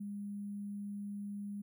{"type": "tone with sample-and-hold", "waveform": "sine", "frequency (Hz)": 203, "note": "G#3", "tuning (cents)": -39, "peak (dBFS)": -39, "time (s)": [0, 1.62], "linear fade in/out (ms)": 10, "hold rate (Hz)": 11025, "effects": []}